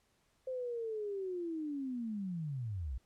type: linear sweep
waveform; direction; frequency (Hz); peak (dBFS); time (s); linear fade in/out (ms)
sine; down; 523.3 to 55; -36; 0.47-2.98; 5
effects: pink hiss -74 dBFS RMS until 3.05 s + low-pass 11000 Hz 12 dB/octave